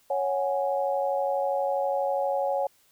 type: chord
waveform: sine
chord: C# suspended fourth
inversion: none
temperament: just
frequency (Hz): 554.4 / 739.2 / 831.5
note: C#5 / F#5 / G#5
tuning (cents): 0 / -2 / +2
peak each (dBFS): -26 / -30 / -30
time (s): 0.1-2.67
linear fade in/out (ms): 5
effects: white hiss -63 dBFS RMS until 2.91 s